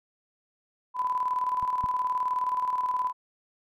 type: tone with tremolo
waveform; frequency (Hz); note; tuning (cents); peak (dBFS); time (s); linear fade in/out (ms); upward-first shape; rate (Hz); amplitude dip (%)
sine; 1002; B5; +25; -23; 0.94-3.13; 50; square; 19; 50
type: clicks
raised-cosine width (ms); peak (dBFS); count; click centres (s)
5; -32 / -25; 2; 1.629 / 1.841
effects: none